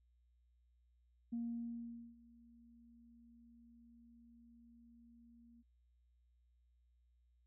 sine tone with ADSR envelope, 234.3 Hz, A#3, 9 cents sharp, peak -37 dBFS, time 1.32-5.63 s, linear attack 12 ms, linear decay 820 ms, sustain -24 dB, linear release 27 ms, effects tanh soft clip ceiling -33 dBFS + added 60 Hz sine -70 dBFS peak until 7.46 s

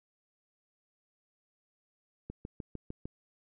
click train, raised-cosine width 3 ms, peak -27 dBFS, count 6, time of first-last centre 2.3-3.055 s, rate 6.62 Hz, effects none

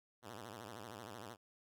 5% pulse tone with vibrato, 110.2 Hz, A2, 3 cents sharp, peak -37 dBFS, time 0.22-1.37 s, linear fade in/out 50 ms, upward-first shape sine, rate 13 Hz, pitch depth 200 cents each way, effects none

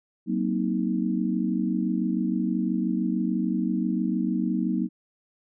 sine chord, C half-diminished seventh, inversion second, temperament just, 188.37 / 235.5 / 261.6 / 314 Hz, Gb3 / Bb3 / C4 / Eb4, +31 / +18 / 0 / +16 cents, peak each -27 / -27 / -32 / -29 dBFS, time 0.26-4.89 s, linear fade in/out 50 ms, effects none

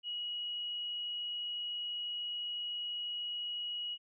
sine tone, 2907 Hz, F#7, 31 cents flat, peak -36 dBFS, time 0.03-3.98 s, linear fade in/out 50 ms, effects none

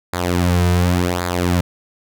sawtooth tone with flanger, 88.7 Hz, F2, 27 cents sharp, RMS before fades -17 dBFS, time 0.13-1.61 s, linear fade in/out 5 ms, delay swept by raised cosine 0.34 to 3.64 ms, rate 0.9 Hz, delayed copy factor -0.7, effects none

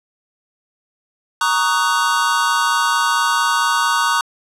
square chord, D# minor seventh, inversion second, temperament just, 933.4 / 1120.1 / 1244.5 / 1493.4 Hz, A#5 / C#6 / D#6 / F#6, +2 / +18 / 0 / +16 cents, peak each -21 dBFS, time 1.41-4.21 s, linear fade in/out 2 ms, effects low-pass 11000 Hz 12 dB/octave

